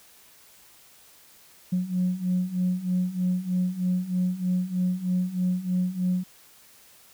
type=beating tone pair; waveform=sine; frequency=180 / 183.2 Hz; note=F#3 / F#3; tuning=-47 / -17 cents; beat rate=3.2 Hz; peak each=-27 / -24 dBFS; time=1.72-6.24 s; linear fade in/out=10 ms; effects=tanh soft clip ceiling -17 dBFS + white hiss -54 dBFS RMS until 7.13 s